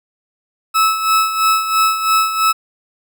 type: tone with tremolo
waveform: 40% pulse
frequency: 1300 Hz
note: E6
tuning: 24 cents flat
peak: -9 dBFS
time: 0.74-2.53 s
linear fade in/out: 20 ms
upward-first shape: sine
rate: 3 Hz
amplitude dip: 65%
effects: none